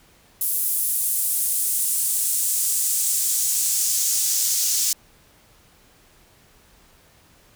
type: noise with high-pass filter sweep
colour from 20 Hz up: pink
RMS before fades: -22 dBFS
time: 0.41-4.93 s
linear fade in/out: 2 ms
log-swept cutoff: 11000 to 6100 Hz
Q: 1.7
effects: pink hiss -55 dBFS RMS until 7.55 s